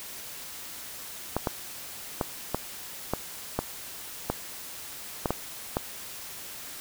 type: clicks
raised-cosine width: 1 ms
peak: -11 dBFS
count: 10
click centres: 1.366 / 1.472 / 2.212 / 2.546 / 3.136 / 3.59 / 4.3 / 5.258 / 5.306 / 5.769 s
effects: white hiss -41 dBFS RMS until 6.8 s